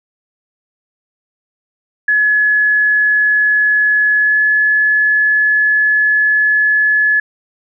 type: tone with pitch glide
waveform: sine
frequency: 1700 to 1709.8 Hz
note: G#6 to G#6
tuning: +40 to +50 cents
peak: -9 dBFS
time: 2.08-7.2 s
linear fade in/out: 5 ms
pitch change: +10 cents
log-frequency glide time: 4.18-4.38 s
effects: none